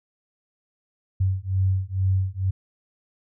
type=beating tone pair; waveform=sine; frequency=93.8 / 96 Hz; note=F#2 / G2; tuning=+24 / -36 cents; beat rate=2.2 Hz; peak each=-23 dBFS; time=1.2-2.51 s; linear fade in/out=10 ms; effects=none